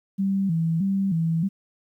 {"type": "tone with vibrato", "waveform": "sine", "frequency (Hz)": 178.7, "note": "F3", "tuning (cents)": 40, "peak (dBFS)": -20, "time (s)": [0.18, 1.49], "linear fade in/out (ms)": 20, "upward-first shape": "square", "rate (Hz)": 1.6, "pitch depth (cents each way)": 150, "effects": ["10-bit"]}